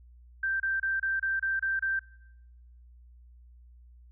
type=tone bursts; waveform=sine; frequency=1568 Hz; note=G6; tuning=in tune; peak=-26 dBFS; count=8; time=0.43-1.993 s; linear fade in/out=5 ms; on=170 ms; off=29 ms; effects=noise-tail reverb RT60 0.9 s tail -23 dB re dry + added 60 Hz sine -51 dBFS peak until 4.11 s